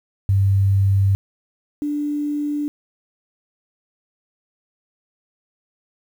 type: tone pair in turn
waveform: sine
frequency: 98 / 293.7 Hz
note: G2 / D4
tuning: 0 / 0 cents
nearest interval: octave + perfect fifth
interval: 1900 cents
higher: second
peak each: -13 / -20 dBFS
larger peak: first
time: 0.29-1.15 / 1.82-2.68 s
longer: neither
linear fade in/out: 0 ms
effects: 8-bit